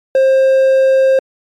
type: tone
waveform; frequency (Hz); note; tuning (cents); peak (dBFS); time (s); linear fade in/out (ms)
triangle; 531; C5; +25; -5; 0.15-1.19; 2
effects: MP3 64 kbps